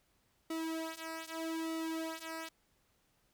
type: tone with flanger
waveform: sawtooth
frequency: 324.1 Hz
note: E4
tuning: 29 cents flat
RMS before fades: -40 dBFS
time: 0.5-2.49 s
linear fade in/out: 5 ms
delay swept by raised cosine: 1.2 to 3.4 ms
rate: 0.81 Hz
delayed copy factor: -0.9
effects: pink hiss -74 dBFS RMS until 3.33 s